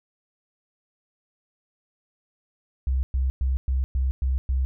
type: tone bursts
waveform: sine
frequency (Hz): 65.3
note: C2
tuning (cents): -3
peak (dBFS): -20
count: 7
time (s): 2.87-4.65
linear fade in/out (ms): 0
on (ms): 160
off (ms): 110
effects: none